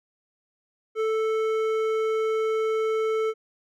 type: tone with hard clipping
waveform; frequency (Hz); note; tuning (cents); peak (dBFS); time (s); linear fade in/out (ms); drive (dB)
triangle; 440; A4; 0; -24; 0.95-3.34; 50; 14
effects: none